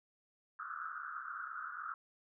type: band-pass noise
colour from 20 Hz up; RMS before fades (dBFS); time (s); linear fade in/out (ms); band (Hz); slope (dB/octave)
pink; -44; 0.59-1.94; 2; 1200 to 1500; 96
effects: none

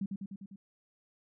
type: tone with echo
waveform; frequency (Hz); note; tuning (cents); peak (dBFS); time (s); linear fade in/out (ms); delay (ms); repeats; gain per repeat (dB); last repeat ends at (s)
sine; 196; G3; 0; -31; 0.01-0.06; 5; 100; 5; -3; 0.56
effects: none

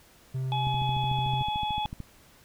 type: tone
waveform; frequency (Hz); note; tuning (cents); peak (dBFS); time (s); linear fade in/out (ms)
triangle; 130.81; C3; 0; -26; 0.34-1.43; 10
type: harmonic tone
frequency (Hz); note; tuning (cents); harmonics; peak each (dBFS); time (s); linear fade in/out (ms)
846; G#5; +32; 1 / 3 / 4; -28 / -42 / -35; 0.52-1.86; 0
type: click train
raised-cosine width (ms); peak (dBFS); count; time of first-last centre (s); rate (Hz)
5; -24; 19; 0.67-2.003; 13.5
effects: pink hiss -57 dBFS RMS until 2.44 s

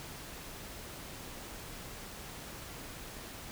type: silence
effects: pink hiss -46 dBFS RMS until 3.51 s

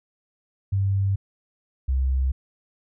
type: tone pair in turn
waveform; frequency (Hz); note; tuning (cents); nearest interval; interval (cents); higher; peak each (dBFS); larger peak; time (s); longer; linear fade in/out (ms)
sine; 98 / 65.59; G2 / C2; 0 / +5; perfect fifth; 695; first; -19 / -19; neither; 0.72-1.16 / 1.88-2.32; neither; 10
effects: none

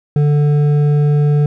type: tone with hard clipping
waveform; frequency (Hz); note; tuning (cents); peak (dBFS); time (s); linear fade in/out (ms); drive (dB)
sine; 147; D3; +2; -11; 0.16-1.46; 2; 7
effects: none

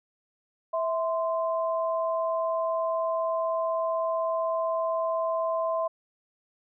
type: tone pair together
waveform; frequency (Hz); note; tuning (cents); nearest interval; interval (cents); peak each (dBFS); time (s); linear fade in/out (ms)
sine; 653.9 / 1038; E5 / C6; -14 / -14; minor sixth; 800; -26 / -30; 0.73-5.88; 10
effects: none

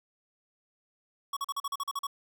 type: tone bursts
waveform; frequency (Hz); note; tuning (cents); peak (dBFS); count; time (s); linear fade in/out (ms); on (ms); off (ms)
square; 1117; C#6; +13; -31; 10; 1.33-2.069; 5; 37; 41
effects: none

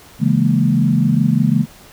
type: chord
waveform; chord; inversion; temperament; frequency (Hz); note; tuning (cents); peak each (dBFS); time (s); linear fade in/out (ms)
sine; A# half-diminished seventh; first; equal; 138.59 / 164.81 / 207.7 / 233.1; C#3 / E3 / G#3 / A#3; 0 / 0 / 0 / 0; -17; 0.19-1.66; 50
effects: pink hiss -43 dBFS RMS until 1.92 s

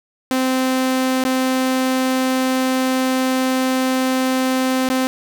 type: tone with dropouts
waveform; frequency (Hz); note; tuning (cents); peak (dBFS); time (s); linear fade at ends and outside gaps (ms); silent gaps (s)
sawtooth; 259.4; C4; -15; -12; 0.31-5.07; 0; 1.238-1.25 / 4.888-4.9
effects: none

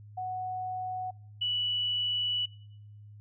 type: tone pair in turn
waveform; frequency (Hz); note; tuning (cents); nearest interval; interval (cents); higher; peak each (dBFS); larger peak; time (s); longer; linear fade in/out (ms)
sine; 740 / 2953; F#5 / F#7; 0 / -4; 2 octaves; 2396; second; -32 / -27; second; 0.17-1.11 / 1.41-2.46; second; 10
effects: noise-tail reverb RT60 0.9 s tail -25 dB re dry + added 104 Hz sine -47 dBFS peak until 3.2 s

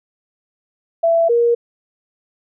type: tone pair in turn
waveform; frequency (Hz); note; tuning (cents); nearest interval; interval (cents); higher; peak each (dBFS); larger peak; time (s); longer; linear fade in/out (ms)
sine; 667 / 471.6; E5 / A#4; +20 / +20; tritone; 600; first; -11; neither; 1.03-1.29 / 1.29-1.55; neither; 10
effects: none

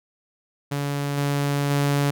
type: tone with level steps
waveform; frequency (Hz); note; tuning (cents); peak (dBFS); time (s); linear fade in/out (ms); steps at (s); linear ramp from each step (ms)
sawtooth; 142.5; C#3; +48; -20 / -17 / -15; 0.71-2.11; 10; 1.17 / 1.7; 10
effects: none

